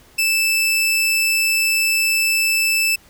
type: tone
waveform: sawtooth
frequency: 2637 Hz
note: E7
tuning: in tune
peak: -12 dBFS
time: 0.18-2.96 s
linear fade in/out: 10 ms
effects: pink hiss -50 dBFS RMS until 3.09 s